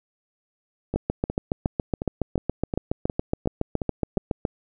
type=two click trains; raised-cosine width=2 ms; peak=-13 / -9 dBFS; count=10 / 26; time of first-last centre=0.94-4.177 / 0.96-4.452 s; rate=2.78 / 7.16 Hz; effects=none